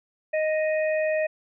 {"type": "harmonic tone", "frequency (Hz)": 622.3, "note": "D#5", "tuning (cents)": 0, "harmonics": [1, 3, 4], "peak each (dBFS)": [-22, -32, -34], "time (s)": [0.33, 1.27], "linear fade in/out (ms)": 10, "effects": []}